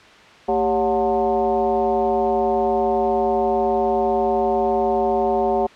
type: tone with frequency modulation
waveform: sine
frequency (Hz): 561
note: C#5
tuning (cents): +21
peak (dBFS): -16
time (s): 0.48-5.67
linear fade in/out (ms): 10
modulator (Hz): 167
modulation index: 1.7
effects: white hiss -45 dBFS RMS until 5.75 s + low-pass 3000 Hz 12 dB/octave